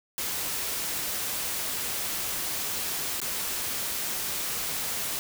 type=noise with dropouts; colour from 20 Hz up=white; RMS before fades=-31 dBFS; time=0.18-5.19 s; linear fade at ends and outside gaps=0 ms; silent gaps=3.202-3.216 s; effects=none